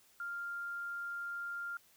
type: tone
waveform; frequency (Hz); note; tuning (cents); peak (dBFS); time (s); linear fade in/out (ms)
sine; 1396.9; F6; 0; -38; 0.2-1.77; 2
effects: white hiss -66 dBFS RMS until 1.96 s